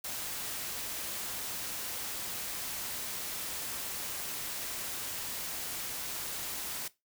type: noise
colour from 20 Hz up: white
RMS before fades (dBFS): -38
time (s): 0.04-6.88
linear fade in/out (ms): 5
effects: noise-tail reverb RT60 0.2 s tail -18 dB re dry